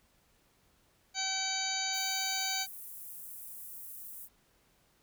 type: harmonic tone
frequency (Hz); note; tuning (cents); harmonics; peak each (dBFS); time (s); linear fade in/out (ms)
766; G5; -40; 1 / 2 / 3 / 4 / 5 / 6 / 8 / 9; -40 / -42 / -40 / -45 / -41 / -36 / -40 / -39; 1.14-2.67; 50
type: high-pass noise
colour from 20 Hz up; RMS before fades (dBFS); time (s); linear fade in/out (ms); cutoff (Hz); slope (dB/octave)
pink; -46; 1.92-4.29; 50; 11000; 24
effects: pink hiss -69 dBFS RMS until 5.02 s